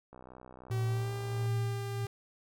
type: click train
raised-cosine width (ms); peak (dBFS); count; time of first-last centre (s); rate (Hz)
1; -36; 85; 0.13-1.459; 63.2
type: tone with tremolo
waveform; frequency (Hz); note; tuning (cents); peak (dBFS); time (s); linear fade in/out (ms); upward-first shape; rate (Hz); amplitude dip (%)
sine; 114.2; A#2; -35; -28; 0.7-2.06; 10; sine; 1.5; 60
type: tone with pitch glide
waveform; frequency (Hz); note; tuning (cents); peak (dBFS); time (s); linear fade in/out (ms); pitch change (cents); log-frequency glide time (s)
sawtooth; 383.1 to 398.4; G4 to G4; -40 to +28; -36; 0.71-2.07; 2; +68; 0.85-1.12
effects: none